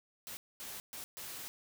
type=noise bursts at uneven times; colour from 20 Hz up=white; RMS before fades=-45 dBFS; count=4; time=0.27-0.37 / 0.6-0.8 / 0.93-1.04 / 1.17-1.48 s; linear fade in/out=0 ms; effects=none